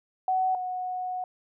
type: tone pair in turn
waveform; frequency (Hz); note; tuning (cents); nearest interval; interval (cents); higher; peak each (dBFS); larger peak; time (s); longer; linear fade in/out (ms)
sine; 749 / 734.4; F#5 / F#5; +21 / -13; unison; 34; first; -22 / -29; first; 0.28-0.55 / 0.55-1.24; second; 2
effects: none